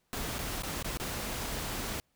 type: noise with dropouts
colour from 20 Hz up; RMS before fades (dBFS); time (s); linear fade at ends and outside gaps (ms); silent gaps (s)
pink; -36; 0.13-2; 0; 0.384-0.39 / 0.622-0.634 / 0.826-0.845 / 0.973-0.999
effects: pink hiss -75 dBFS RMS until 2.15 s